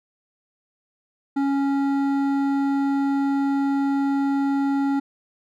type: tone with hard clipping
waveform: triangle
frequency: 277.2 Hz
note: C#4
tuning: in tune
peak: -21 dBFS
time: 1.36-5 s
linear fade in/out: 10 ms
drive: 14 dB
effects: none